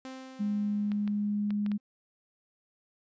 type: tone with exponential decay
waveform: sawtooth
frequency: 261.6 Hz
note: C4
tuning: in tune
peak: -35 dBFS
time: 0.05-1.8 s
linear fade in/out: 0 ms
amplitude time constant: 380 ms
type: tone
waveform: sine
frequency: 206.7 Hz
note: G#3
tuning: 8 cents flat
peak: -27 dBFS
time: 0.39-1.78 s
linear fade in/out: 20 ms
type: clicks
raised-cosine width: 0.3 ms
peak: -28 dBFS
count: 5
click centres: 0.918 / 1.077 / 1.506 / 1.663 / 1.717 s
effects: resampled to 16000 Hz